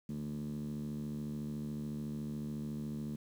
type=tone with band-pass filter; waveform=10% pulse; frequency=73.9 Hz; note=D2; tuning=11 cents sharp; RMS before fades=-40 dBFS; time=0.09-3.16 s; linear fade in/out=5 ms; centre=190 Hz; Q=5.4; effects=10-bit